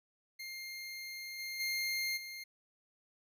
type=tone with level steps; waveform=25% pulse; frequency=2117 Hz; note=C7; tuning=20 cents sharp; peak=-39 / -36 / -30 / -40 dBFS; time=0.39-2.44 s; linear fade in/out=10 ms; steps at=1.38 / 1.59 / 2.16 s; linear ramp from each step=20 ms; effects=none